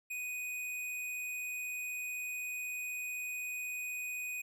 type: tone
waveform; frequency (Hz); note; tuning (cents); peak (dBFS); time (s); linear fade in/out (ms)
square; 2489; D#7; 0; -38; 0.1-4.42; 10
effects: none